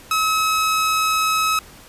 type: tone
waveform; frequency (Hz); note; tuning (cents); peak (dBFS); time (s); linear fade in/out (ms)
sawtooth; 1284; E6; -46; -13; 0.11-1.59; 2
effects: pink hiss -44 dBFS RMS until 1.88 s + resampled to 32000 Hz